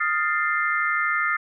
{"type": "chord", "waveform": "sine", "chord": "F dominant seventh", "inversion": "third", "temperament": "equal with one note detuned", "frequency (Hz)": [1244.5, 1396.9, 1779.4, 2093], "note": ["Eb6", "F6", "A6", "C7"], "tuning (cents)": [0, 0, 19, 0], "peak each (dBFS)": -26, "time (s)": [0, 1.37], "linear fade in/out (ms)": 10, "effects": []}